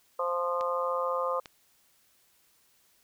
harmonic tone, 174.61 Hz, F3, in tune, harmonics 3 / 4 / 5 / 6 / 7, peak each -30 / -41 / -40 / -33 / -33 dBFS, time 0.19-1.4 s, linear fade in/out 5 ms
clicks, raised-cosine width 0.2 ms, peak -25 dBFS, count 2, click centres 0.61 / 1.458 s
effects white hiss -66 dBFS RMS until 3.03 s

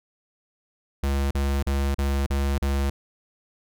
square tone bursts, 69.3 Hz, C#2, in tune, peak -22 dBFS, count 6, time 1.03-2.9 s, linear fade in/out 5 ms, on 280 ms, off 38 ms, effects none

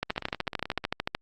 two click trains, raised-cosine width 0.3 ms, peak -19 / -11 dBFS, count 13 / 16, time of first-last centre 0.1-0.841 / 0.03-1.149 s, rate 16.2 / 13.4 Hz, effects Opus 48 kbps

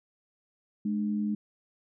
sine tone pair together, 210 / 300.2 Hz, G#3 / D4, +19 / +38 cents, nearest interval tritone, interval 619 cents, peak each -27 / -36 dBFS, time 0.85-1.35 s, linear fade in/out 5 ms, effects none

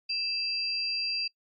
sine tone pair together, 2637 / 4745 Hz, E7 / D8, 0 / +17 cents, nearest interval minor seventh, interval 1017 cents, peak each -35 / -29 dBFS, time 0.09-1.28 s, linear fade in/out 10 ms, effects noise-tail reverb RT60 0.1 s tail -25 dB re dry + AAC 64 kbps

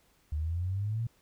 sine exponential sweep, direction up, 73.42 to 118.8 Hz, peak -29 dBFS, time 0.32-1.07 s, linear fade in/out 5 ms, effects pink hiss -67 dBFS RMS until 1.21 s

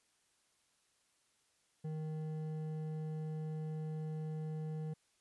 sine tone with hard clipping, 156 Hz, D#3, 5 cents sharp, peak -40 dBFS, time 1.84-4.94 s, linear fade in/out 10 ms, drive 8 dB, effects white hiss -75 dBFS RMS until 5.2 s + resampled to 24000 Hz

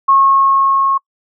sine tone with level ramp, 1089 Hz, C#6, 31 cents flat, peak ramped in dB -6 to -11 dBFS, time 0.08-0.98 s, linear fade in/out 10 ms, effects noise-tail reverb RT60 0.1 s tail -26 dB re dry

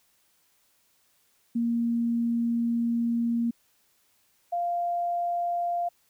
sine tone pair in turn, 234 / 696 Hz, A#3 / F5, +7 / -6 cents, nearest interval octave + perfect fifth, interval 1887 cents, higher second, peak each -23 / -25 dBFS, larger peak first, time 1.55-3.51 / 4.52-5.89 s, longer first, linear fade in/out 10 ms, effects white hiss -67 dBFS RMS until 6.09 s

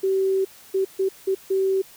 sine tone bursts at uneven times, 384.1 Hz, G4, 35 cents flat, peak -18 dBFS, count 5, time 0.03-0.45 / 0.74-0.85 / 0.99-1.09 / 1.27-1.35 / 1.5-1.82 s, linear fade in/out 10 ms, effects white hiss -48 dBFS RMS until 1.96 s

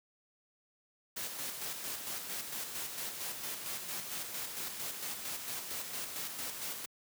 white noise with tremolo, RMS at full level -39 dBFS, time 1.16-6.86 s, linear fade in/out 10 ms, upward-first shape square, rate 4.4 Hz, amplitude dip 40%, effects high-pass 100 Hz 12 dB/octave

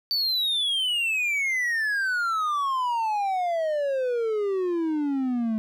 triangle exponential sweep, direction down, 4591 to 215.3 Hz, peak -21 dBFS, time 0.11-5.58 s, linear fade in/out 0 ms, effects none

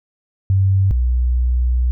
sine tone pair in turn, 96.4 / 61.58 Hz, G2 / B1, -28 / -4 cents, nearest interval minor sixth, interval 776 cents, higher first, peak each -11 / -13 dBFS, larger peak first, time 0.5-0.91 / 0.91-1.91 s, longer second, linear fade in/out 0 ms, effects none

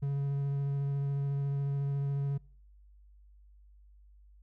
triangle tone with vibrato, 140 Hz, C#3, 18 cents sharp, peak -27 dBFS, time 0.02-2.38 s, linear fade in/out 10 ms, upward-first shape sine, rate 14 Hz, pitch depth 11 cents each way, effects noise-tail reverb RT60 0.6 s tail -26 dB re dry + added 50 Hz sine -55 dBFS peak until 4.42 s

